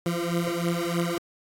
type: beating tone pair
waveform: 20% pulse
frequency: 169.7 / 172.9 Hz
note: F3 / F3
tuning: -49 / -17 cents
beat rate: 3.2 Hz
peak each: -23 dBFS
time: 0.06-1.18 s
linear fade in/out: 2 ms
effects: AAC 48 kbps